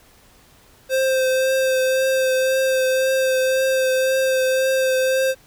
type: tone with vibrato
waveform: square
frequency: 523.3 Hz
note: C5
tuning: in tune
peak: -17 dBFS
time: 0.89-5.35 s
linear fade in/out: 50 ms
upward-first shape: triangle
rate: 1.9 Hz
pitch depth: 19 cents each way
effects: pink hiss -52 dBFS RMS until 5.46 s